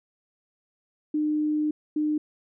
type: tone pair in turn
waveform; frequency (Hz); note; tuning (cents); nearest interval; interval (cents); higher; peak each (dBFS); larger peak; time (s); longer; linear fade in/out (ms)
sine; 303 / 303; D#4 / D#4; -46 / -46; unison; 0; neither; -22; neither; 1.14-1.71 / 1.96-2.18; first; 5
effects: none